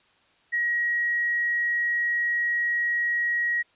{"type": "tone", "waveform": "sine", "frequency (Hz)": 1900, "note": "A#6", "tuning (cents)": 33, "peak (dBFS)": -22, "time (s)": [0.52, 3.63], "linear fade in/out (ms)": 20, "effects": ["white hiss -62 dBFS RMS until 3.75 s", "resampled to 8000 Hz"]}